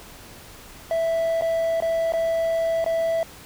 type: tone with dropouts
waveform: triangle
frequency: 659.3 Hz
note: E5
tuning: in tune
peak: -18 dBFS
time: 0.91-3.23 s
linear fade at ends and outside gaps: 1 ms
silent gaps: 1.411-1.421 / 1.803-1.823 / 2.122-2.136 / 2.843-2.862 s
effects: pink hiss -44 dBFS RMS until 3.45 s